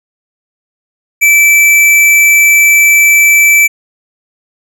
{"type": "tone", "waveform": "square", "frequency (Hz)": 2320, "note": "D7", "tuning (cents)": -22, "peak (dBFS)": -4, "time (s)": [1.21, 3.68], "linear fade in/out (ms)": 20, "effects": []}